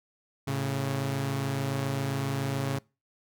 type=tone pair together; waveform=sawtooth; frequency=110 / 137.22 Hz; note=A2 / C#3; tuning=0 / -17 cents; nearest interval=major third; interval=383 cents; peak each=-30 / -25 dBFS; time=0.47-2.79 s; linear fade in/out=10 ms; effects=noise-tail reverb RT60 0.3 s tail -25 dB re dry